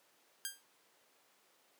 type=tone with exponential decay; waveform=5% pulse; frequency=1600 Hz; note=G6; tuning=35 cents sharp; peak=-24 dBFS; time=0.45-0.63 s; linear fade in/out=0 ms; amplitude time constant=38 ms; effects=pink hiss -69 dBFS RMS until 1.79 s + high-pass 400 Hz 12 dB/octave